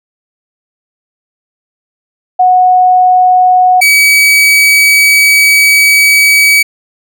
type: tone pair in turn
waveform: sine / 40% pulse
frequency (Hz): 734 / 2277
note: F#5 / C#7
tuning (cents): -14 / +46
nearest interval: octave + minor sixth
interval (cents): 1960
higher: second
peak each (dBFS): -3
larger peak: neither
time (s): 2.39-3.81 / 3.81-6.63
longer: second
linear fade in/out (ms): 10
effects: none